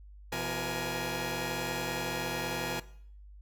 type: tone cluster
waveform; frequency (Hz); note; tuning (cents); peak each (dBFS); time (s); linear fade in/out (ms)
10% pulse; 125.1 / 170.4 / 470.2 / 836; B2 / F3 / A#4 / G#5; +23 / -42 / +15 / +11; -30; 0.32-2.8; 5
effects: noise-tail reverb RT60 0.6 s tail -18 dB re dry + added 50 Hz sine -48 dBFS peak until 3.41 s